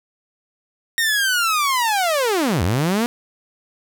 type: linear two-way sweep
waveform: sawtooth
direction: down then up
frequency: 1864.7 to 77.78 to 244.6 Hz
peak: -13 dBFS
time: 0.98-3.06 s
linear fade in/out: 0 ms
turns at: 2.63 s
effects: none